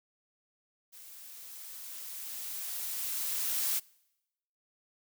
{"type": "noise with level ramp", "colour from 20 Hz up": "blue", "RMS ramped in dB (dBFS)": [-51, -30], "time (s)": [0.92, 3.8], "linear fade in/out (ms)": 20, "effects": ["noise-tail reverb RT60 0.9 s tail -25 dB re dry"]}